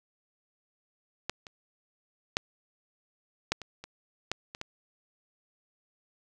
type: clicks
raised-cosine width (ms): 0.2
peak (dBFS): -13 / -27 / -8 / -9 / -24 / -25 / -12 / -23 / -19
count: 9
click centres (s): 1.296 / 1.468 / 2.369 / 3.52 / 3.617 / 3.84 / 4.316 / 4.549 / 4.614
effects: none